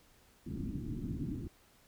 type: low-pass noise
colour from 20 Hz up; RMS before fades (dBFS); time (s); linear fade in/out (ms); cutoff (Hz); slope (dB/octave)
white; -39; 0.46-1.48; 10; 310; 48
effects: pink hiss -65 dBFS RMS until 1.87 s